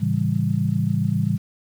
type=chord; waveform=sine; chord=A dominant seventh; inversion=none; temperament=just; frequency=110 / 137.5 / 165 / 198 Hz; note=A2 / C#3 / E3 / G3; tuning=0 / -14 / +2 / +18 cents; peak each=-24 dBFS; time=0-1.38 s; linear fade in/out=20 ms; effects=8-bit